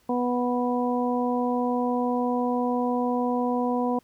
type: harmonic tone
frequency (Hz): 246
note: B3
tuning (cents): -7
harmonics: 1 / 2 / 3 / 4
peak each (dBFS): -25 / -28 / -30 / -31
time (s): 0.09-3.99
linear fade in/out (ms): 5
effects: pink hiss -63 dBFS RMS until 4.03 s